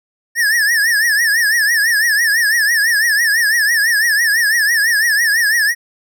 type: tone with vibrato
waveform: square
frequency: 1775 Hz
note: A6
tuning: 15 cents sharp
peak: -12 dBFS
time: 0.35-5.75 s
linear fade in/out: 50 ms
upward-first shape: triangle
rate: 6 Hz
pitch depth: 160 cents each way
effects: none